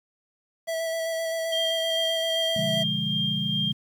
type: tone with vibrato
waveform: square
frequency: 655 Hz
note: E5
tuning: 11 cents flat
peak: -27 dBFS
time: 0.67-2.84 s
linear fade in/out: 20 ms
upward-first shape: square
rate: 7.7 Hz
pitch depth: 12 cents each way
type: tone with tremolo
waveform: sine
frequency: 3200 Hz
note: G7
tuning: 35 cents sharp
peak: -24 dBFS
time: 1.52-3.72 s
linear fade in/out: 5 ms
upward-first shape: sine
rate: 2.5 Hz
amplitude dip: 35%
type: chord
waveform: sine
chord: B diminished seventh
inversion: none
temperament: equal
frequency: 123.47 / 146.83 / 174.61 / 207.7 Hz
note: B2 / D3 / F3 / Ab3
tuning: 0 / 0 / 0 / 0 cents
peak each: -36 / -32 / -32 / -31 dBFS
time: 2.56-3.73 s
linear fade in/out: 5 ms
effects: 9-bit